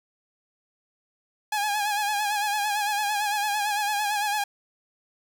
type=tone with vibrato; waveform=sawtooth; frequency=830.6 Hz; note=G#5; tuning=in tune; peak=-20 dBFS; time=1.52-4.44 s; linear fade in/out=5 ms; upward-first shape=sine; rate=8.9 Hz; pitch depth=55 cents each way; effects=none